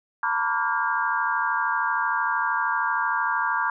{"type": "tone cluster", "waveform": "sine", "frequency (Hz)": [910, 983, 1150, 1411, 1611], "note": ["A#5", "B5", "D6", "F6", "G6"], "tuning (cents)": [-42, -8, -37, 17, 47], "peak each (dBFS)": -28, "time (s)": [0.23, 3.7], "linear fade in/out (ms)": 2, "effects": []}